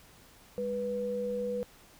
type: tone pair together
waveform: sine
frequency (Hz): 203.3 / 490.8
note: G#3 / B4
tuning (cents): -37 / -11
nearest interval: octave + minor third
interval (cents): 1526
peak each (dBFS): -38 / -31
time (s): 0.58-1.63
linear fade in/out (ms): 0
effects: pink hiss -57 dBFS RMS until 1.99 s